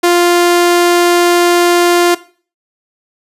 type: tone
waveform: sawtooth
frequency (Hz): 349.2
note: F4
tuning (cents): 0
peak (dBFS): -3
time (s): 0.03-2.15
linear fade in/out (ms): 10
effects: noise-tail reverb RT60 0.4 s tail -17 dB re dry + resampled to 32000 Hz